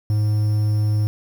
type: tone with quantisation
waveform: triangle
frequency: 106 Hz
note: G#2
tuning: 36 cents sharp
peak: -14 dBFS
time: 0.1-1.07 s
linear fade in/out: 0 ms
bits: 7
effects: none